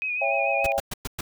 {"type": "tone with vibrato", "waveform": "sine", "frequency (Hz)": 2489, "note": "D#7", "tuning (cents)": 0, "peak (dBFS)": -25, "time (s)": [0.02, 0.72], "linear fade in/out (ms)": 0, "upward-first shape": "sine", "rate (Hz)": 6.8, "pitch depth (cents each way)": 41}
{"type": "chord", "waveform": "sine", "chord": "C# diminished", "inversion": "none", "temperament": "just", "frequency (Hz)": [554.4, 665.2, 798.3], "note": ["C#5", "E5", "G5"], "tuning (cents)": [0, 16, 31], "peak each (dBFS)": -27, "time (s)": [0.21, 0.8], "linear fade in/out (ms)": 10}
{"type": "noise bursts", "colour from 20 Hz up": "pink", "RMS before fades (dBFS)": -30, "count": 5, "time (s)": [0.64, 1.21], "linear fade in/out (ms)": 5, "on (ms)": 26, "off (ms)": 110}
{"effects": []}